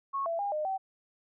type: tone with pitch steps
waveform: sine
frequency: 1098 / 669 / 808 / 610 / 768 Hz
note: C#6 / E5 / G#5 / D#5 / G5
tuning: -17 / +25 / -48 / -34 / -36 cents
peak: -29 dBFS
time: 0.13-0.78 s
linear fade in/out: 20 ms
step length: 130 ms
effects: none